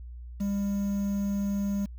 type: tone with quantisation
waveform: triangle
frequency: 200.4 Hz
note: G3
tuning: 38 cents sharp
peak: -24 dBFS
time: 0.4-1.86 s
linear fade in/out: 10 ms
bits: 8
effects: added 60 Hz sine -39 dBFS peak until 1.98 s